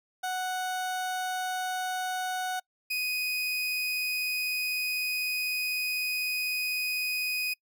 30% pulse tone pair in turn, 740 / 2496 Hz, F#5 / D#7, 0 / +5 cents, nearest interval octave + major sixth, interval 2105 cents, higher second, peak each -27 / -26 dBFS, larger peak second, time 0.23-2.6 / 2.9-7.54 s, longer second, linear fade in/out 10 ms, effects noise-tail reverb RT60 0.1 s tail -26 dB re dry

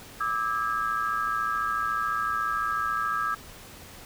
sine tone cluster, 1180 / 1294 / 1632 Hz, D6 / E6 / G#6, +8 / -32 / -31 cents, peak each -30 / -28 / -31 dBFS, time 0.2-3.35 s, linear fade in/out 10 ms, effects pink hiss -46 dBFS RMS until 4.05 s

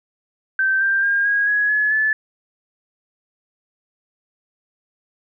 sine tone with pitch steps, 1553 / 1582 / 1611.5 / 1641.5 / 1672.2 / 1703.4 / 1735.1 Hz, G6 / G6 / G6 / G#6 / G#6 / G#6 / A6, -17 / +15 / +47 / -21 / +11 / +43 / -25 cents, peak -15 dBFS, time 0.59-2.13 s, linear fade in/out 2 ms, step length 220 ms, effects none

